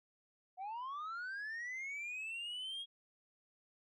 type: linear sweep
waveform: sine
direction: up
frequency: 720 to 3301 Hz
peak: -38 dBFS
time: 0.57-2.86 s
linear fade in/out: 50 ms
effects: tanh soft clip ceiling -40 dBFS